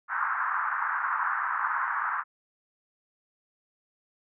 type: band-pass noise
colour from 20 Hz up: white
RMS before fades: -29 dBFS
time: 0.08-2.24 s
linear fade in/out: 50 ms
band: 940 to 1600 Hz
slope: 48 dB/octave
effects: none